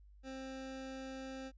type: tone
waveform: 25% pulse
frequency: 264.6 Hz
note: C4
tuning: 20 cents sharp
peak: -40 dBFS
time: 0.23-1.52 s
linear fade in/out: 50 ms
effects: added 50 Hz sine -57 dBFS peak until 1.57 s + resampled to 16000 Hz